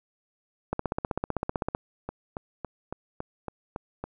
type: two click trains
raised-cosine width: 1 ms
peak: -13 / -19 dBFS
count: 17 / 8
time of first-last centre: 0.73-1.749 / 2.09-4.04 s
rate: 15.7 / 3.59 Hz
effects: none